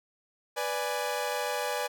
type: chord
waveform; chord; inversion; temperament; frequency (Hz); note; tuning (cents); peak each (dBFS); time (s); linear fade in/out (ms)
sawtooth; G# diminished; first; equal; 493.9 / 587.3 / 830.6; B4 / D5 / G#5; 0 / 0 / 0; -30; 0.56-1.88; 20
effects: none